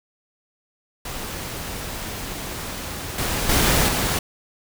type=noise with level steps; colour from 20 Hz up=pink; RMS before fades=-31 / -24 / -18 / -22 dBFS; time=1.05-4.19 s; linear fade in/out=5 ms; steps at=3.18 / 3.49 / 3.88 s; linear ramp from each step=5 ms; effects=none